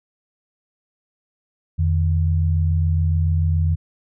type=tone pair together; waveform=sine; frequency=85.12 / 152.2 Hz; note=F2 / D#3; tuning=-44 / -38 cents; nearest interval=minor seventh; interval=1006 cents; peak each=-16 / -23 dBFS; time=1.78-3.76 s; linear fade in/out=20 ms; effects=none